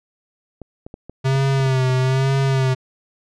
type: clicks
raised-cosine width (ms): 2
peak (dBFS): -21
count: 8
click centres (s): 0.617 / 0.865 / 0.941 / 1.096 / 1.354 / 1.6 / 1.663 / 1.897
type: tone with vibrato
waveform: square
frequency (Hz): 132.4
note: C3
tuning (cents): +21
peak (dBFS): -16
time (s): 1.24-2.75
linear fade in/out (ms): 20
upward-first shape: sine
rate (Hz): 1.1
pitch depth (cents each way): 50
effects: low-pass 6000 Hz 12 dB/octave